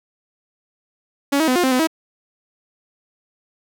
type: tone with pitch steps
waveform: sawtooth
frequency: 280.9 / 319 / 253.9 / 354.8 / 261.4 / 253.7 / 321.7 Hz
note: C#4 / D#4 / B3 / F4 / C4 / B3 / E4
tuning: +23 / +43 / +48 / +27 / -1 / +47 / -42 cents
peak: -11 dBFS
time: 1.32-1.873 s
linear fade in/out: 10 ms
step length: 79 ms
effects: none